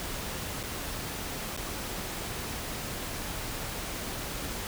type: noise with dropouts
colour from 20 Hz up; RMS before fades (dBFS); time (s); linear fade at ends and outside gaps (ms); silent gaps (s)
pink; -36; 0-4.67; 0; 0.63-0.636 / 1.565-1.575
effects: none